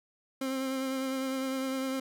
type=tone with vibrato; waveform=30% pulse; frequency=264.7 Hz; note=C4; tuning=20 cents sharp; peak=-28 dBFS; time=0.41-2 s; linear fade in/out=5 ms; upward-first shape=triangle; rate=9.9 Hz; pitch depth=26 cents each way; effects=none